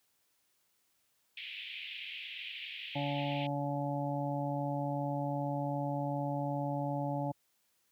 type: band-pass noise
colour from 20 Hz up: white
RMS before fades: -44 dBFS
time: 1.37-3.47 s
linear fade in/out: 5 ms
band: 2200 to 3300 Hz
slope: 48 dB/octave
type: harmonic tone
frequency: 142.6 Hz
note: C#3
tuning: 49 cents sharp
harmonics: 1 / 2 / 4 / 5 / 6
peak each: -36 / -38 / -39 / -42 / -40 dBFS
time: 2.95-7.32 s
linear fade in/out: 10 ms
effects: white hiss -75 dBFS RMS until 7.91 s + high-pass 60 Hz 12 dB/octave